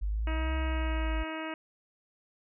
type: exponential two-way sweep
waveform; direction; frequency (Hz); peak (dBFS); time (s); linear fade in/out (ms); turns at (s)
sine; up then down; 49 to 67.1 to 52.5; -28; 0.01-1.24; 20; 0.55
type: harmonic tone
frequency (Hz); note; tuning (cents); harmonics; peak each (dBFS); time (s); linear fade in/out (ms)
317.6; D#4; +36; 1 / 2 / 3 / 4 / 5 / 6 / 7 / 8 / 9; -38 / -41 / -43 / -44 / -45 / -46 / -46 / -47 / -48; 0.27-1.54; 2
effects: none